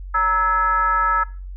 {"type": "tone with frequency modulation", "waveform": "sine", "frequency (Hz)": 1308, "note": "E6", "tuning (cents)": -14, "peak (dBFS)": -15, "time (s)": [0.14, 1.24], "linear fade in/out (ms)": 10, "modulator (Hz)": 375, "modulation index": 0.82, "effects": ["noise-tail reverb RT60 0.4 s tail -22 dB re dry", "added 46 Hz sine -30 dBFS peak until 1.56 s"]}